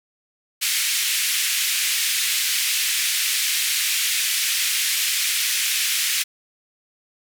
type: band-pass noise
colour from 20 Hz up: pink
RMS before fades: -22 dBFS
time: 0.61-6.24 s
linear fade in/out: 20 ms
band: 2100 to 15000 Hz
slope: 24 dB/octave
effects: none